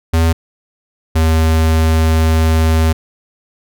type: tone pair in turn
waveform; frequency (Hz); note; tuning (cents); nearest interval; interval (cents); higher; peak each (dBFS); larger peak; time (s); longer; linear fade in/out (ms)
square; 82 / 80.22; E2 / E2; -9 / -47; unison; 38; first; -10; neither; 0.13-0.33 / 1.15-2.93; second; 10
effects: none